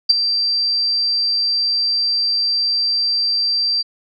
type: tone with ADSR envelope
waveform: sine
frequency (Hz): 4699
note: D8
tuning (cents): 0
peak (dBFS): -5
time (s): 0.09-3.83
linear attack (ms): 13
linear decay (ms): 18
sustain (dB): -10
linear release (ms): 23
effects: none